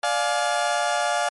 30% pulse chord, D diminished, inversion none, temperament just, 587.3 / 704.8 / 845.8 Hz, D5 / F5 / Ab5, 0 / +16 / +31 cents, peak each -24 / -21 / -24 dBFS, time 0.03-1.29 s, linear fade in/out 5 ms, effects MP3 48 kbps

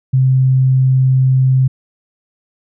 sine tone, 130.81 Hz, C3, in tune, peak -8 dBFS, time 0.13-1.68 s, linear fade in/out 10 ms, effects none

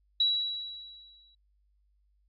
sine tone with exponential decay, 3905 Hz, B7, 20 cents flat, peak -21 dBFS, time 0.2-1.35 s, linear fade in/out 5 ms, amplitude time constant 250 ms, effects added 50 Hz sine -66 dBFS peak until 2.28 s + AAC 32 kbps

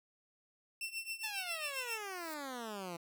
sawtooth tone with tremolo, 2694 Hz, E7, 37 cents sharp, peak -33 dBFS, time 0.81-1.98 s, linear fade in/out 2 ms, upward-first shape triangle, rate 7.4 Hz, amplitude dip 90%
10% pulse exponential sweep, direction down, 895 to 165.7 Hz, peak -33 dBFS, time 1.23-2.97 s, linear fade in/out 10 ms
blue noise with exponential growth, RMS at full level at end -48 dBFS, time 1.83-2.34 s, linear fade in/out 1 ms, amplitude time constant 110 ms
effects none

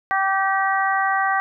harmonic tone with a mistuned harmonic, 387.9 Hz, G4, 18 cents flat, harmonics 2 / 3 / 4 / 5, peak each -21 / -23 / -24 / -25 dBFS, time 0.11-1.4 s, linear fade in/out 0 ms, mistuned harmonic 5, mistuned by -19 cents, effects none

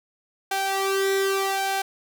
sawtooth tone with flanger, 389.2 Hz, G4, 12 cents flat, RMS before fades -24 dBFS, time 0.51-1.82 s, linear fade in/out 5 ms, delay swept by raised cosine 1.2 to 2.04 ms, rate 0.81 Hz, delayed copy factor +0.75, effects none

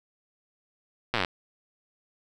slowing click train, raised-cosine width 0.3 ms, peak -9 dBFS, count 12, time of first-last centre 1.14-1.248 s, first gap 8 ms, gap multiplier 1.04, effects none

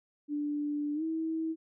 sine tone with pitch glide, 293.7 to 322.1 Hz, D4 to E4, 0 to -40 cents, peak -30 dBFS, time 0.28-1.56 s, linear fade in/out 50 ms, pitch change +160 cents, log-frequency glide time 0.94-1.03 s, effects none

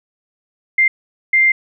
sine tone bursts at uneven times, 2097 Hz, C7, 3 cents sharp, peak -9 dBFS, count 2, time 0.78-0.88 / 1.33-1.52 s, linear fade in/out 5 ms, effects none

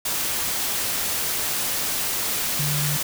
sine tone in noise, 146.83 Hz, D3, in tune, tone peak -24 dBFS, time 2.59-2.97 s, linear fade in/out 5 ms, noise white, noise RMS -25 dBFS, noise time 0.05-3.03 s, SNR -2 dB, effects none

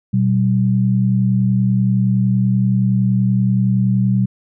sine tone pair together, 121.41 / 192 Hz, B2 / G3, -29 / -36 cents, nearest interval minor sixth, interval 793 cents, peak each -15 dBFS, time 0.13-4.26 s, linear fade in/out 10 ms, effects none

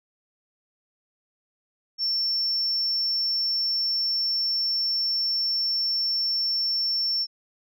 sine tone, 5420 Hz, E8, 47 cents sharp, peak -21 dBFS, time 1.98-7.27 s, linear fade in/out 50 ms, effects tanh soft clip ceiling -19 dBFS

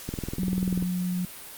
click train, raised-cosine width 3 ms, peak -18 dBFS, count 16, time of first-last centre 0.09-0.825 s, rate 20.4 Hz
sine tone with pitch glide, 185 to 180.25 Hz, F#3 to F#3, 0 to -45 cents, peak -25 dBFS, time 0.39-1.25 s, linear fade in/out 2 ms, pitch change -45 cents, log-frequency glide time 0.68-0.75 s
effects white hiss -42 dBFS RMS until 1.57 s + Opus 48 kbps

